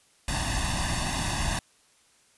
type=noise with comb filter; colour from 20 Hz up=pink; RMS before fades=-28 dBFS; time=0.28-1.59 s; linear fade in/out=2 ms; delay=1.1 ms; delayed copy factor=+1; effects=white hiss -62 dBFS RMS until 2.37 s + resampled to 24000 Hz